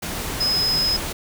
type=tone in noise; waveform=sine; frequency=5080 Hz; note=D#8; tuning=35 cents sharp; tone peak=-18 dBFS; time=0.4-0.97 s; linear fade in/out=10 ms; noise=pink; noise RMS=-28 dBFS; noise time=0.02-1.13 s; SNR=+7 dB; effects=none